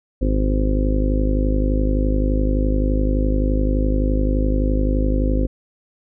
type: harmonic tone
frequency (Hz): 51.7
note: G#1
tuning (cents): -7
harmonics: 1 / 2 / 3 / 4 / 5 / 6 / 7 / 8 / 9 / 10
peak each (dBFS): -17 / -28 / -30 / -34 / -23 / -29 / -31 / -35 / -38 / -28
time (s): 0.21-5.47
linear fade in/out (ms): 10
effects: none